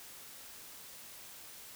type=silence; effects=white hiss -51 dBFS RMS until 1.75 s